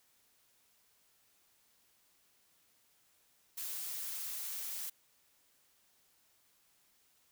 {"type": "noise", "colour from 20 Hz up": "blue", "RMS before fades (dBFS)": -41, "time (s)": [3.57, 4.9], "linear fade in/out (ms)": 10, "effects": ["white hiss -71 dBFS RMS until 7.31 s"]}